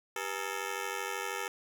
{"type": "ring-modulated tone", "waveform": "10% pulse", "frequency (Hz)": 439.2, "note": "A4", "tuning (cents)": -3, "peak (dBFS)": -23, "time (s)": [0.16, 1.48], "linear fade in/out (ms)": 2, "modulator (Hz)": 46.4, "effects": []}